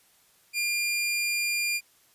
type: tone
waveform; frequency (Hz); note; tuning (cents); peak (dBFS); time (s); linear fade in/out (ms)
sawtooth; 2400; D7; +37; -22; 0.53-1.81; 50
effects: white hiss -62 dBFS RMS until 2.14 s + resampled to 32000 Hz